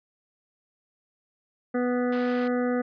harmonic tone, 246.9 Hz, B3, in tune, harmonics 1 / 2 / 3 / 5 / 6 / 7 / 8, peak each -25 / -27 / -36 / -38 / -39 / -43 / -43 dBFS, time 1.74-2.82 s, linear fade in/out 10 ms
white band-pass noise, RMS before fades -44 dBFS, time 2.12-2.48 s, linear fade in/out 5 ms, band 750 to 3000 Hz, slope 12 dB/octave
effects resampled to 11025 Hz

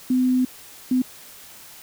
sine tone bursts at uneven times, 254.2 Hz, C4, 50 cents flat, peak -16 dBFS, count 2, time 0.1-0.45 / 0.91-1.02 s, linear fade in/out 5 ms, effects white hiss -44 dBFS RMS until 1.82 s

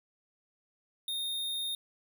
square tone, 3683 Hz, A#7, 22 cents flat, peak -33 dBFS, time 1.08-1.75 s, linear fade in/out 2 ms, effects none

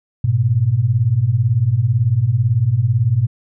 sine beating tone pair, 103.83 / 121.83 Hz, G#2 / B2, 0 / -23 cents, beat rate 18 Hz, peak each -17 / -14 dBFS, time 0.24-3.27 s, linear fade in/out 5 ms, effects none

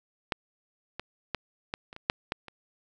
clicks, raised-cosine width 0.3 ms, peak -11 / -19 / -13 / -15 / -28 / -26 / -6 / -13 / -27 dBFS, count 9, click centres 0.322 / 0.996 / 1.347 / 1.739 / 1.929 / 1.964 / 2.099 / 2.321 / 2.483 s, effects none

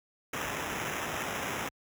white noise with sample-and-hold, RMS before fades -35 dBFS, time 0.33-1.69 s, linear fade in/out 5 ms, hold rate 4410 Hz, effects high-pass 60 Hz 12 dB/octave

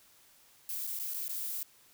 violet noise with dropouts, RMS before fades -37 dBFS, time 0.69-1.63 s, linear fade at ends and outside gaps 1 ms, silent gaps 0.869-0.873 / 0.99-0.997 / 1.137-1.143 / 1.281-1.293 s, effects white hiss -62 dBFS RMS until 1.93 s

